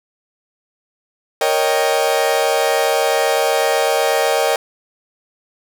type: chord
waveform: 40% pulse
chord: Eb dominant seventh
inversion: second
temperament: equal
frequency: 466.2 / 554.4 / 622.3 / 784 Hz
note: Bb4 / Db5 / Eb5 / G5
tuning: 0 / 0 / 0 / 0 cents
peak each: -19 dBFS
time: 1.41-4.56 s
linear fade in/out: 2 ms
effects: none